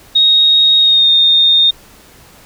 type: tone with pitch glide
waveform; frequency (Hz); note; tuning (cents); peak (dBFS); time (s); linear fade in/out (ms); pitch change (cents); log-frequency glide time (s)
sine; 3749 to 3668; A#7 to A#7; +9 to -29; -6; 0.15-1.71; 10; -38; 0.78-1.1
effects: pink hiss -42 dBFS RMS until 2.45 s